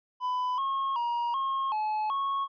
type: tone with pitch steps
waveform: triangle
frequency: 1000 / 1085 / 949 / 1079 / 857 / 1101 Hz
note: B5 / C#6 / A#5 / C#6 / A5 / C#6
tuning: +21 / -37 / +31 / -47 / -46 / -12 cents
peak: -25 dBFS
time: 0.2-2.48 s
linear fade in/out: 50 ms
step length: 380 ms
effects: resampled to 11025 Hz